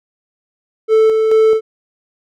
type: tone with tremolo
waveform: triangle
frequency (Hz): 440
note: A4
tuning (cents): 0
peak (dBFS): -5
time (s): 0.88-1.61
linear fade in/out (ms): 50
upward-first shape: square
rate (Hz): 2.3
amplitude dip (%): 35
effects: none